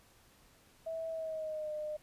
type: tone with pitch glide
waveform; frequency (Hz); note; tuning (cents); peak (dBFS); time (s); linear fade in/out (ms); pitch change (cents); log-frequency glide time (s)
sine; 651 to 607.4; E5 to D#5; -22 to -42; -36; 0.86-1.97; 10; -120; 1.1-1.72
effects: pink hiss -64 dBFS RMS until 2.02 s + resampled to 32000 Hz